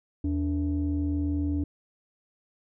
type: tone pair together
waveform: sine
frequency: 81 / 288.7 Hz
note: E2 / D4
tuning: -30 / -30 cents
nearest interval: octave + minor seventh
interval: 2200 cents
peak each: -26 dBFS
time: 0.24-1.64 s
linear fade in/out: 5 ms
effects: tanh soft clip ceiling -20 dBFS